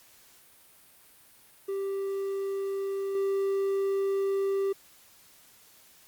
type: tone with level steps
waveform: triangle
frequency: 392 Hz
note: G4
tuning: in tune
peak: -27 / -23 dBFS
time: 1.68-4.73 s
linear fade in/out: 10 ms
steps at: 3.15 s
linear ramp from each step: 2 ms
effects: white hiss -57 dBFS RMS until 6.07 s + Opus 48 kbps